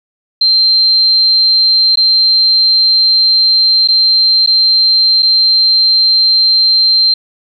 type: tone with dropouts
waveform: sine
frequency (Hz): 4140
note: C8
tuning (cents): -19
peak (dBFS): -6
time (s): 0.41-7.14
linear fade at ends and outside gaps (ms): 5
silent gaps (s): 1.957-1.972 / 3.876-3.885 / 4.463-4.473 / 5.224-5.228
effects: 8-bit